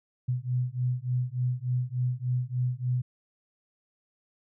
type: beating tone pair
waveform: sine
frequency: 123.47 / 126.87 Hz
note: B2 / B2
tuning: 0 / +47 cents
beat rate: 3.4 Hz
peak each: -29 dBFS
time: 0.28-3.02 s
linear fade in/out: 10 ms
effects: none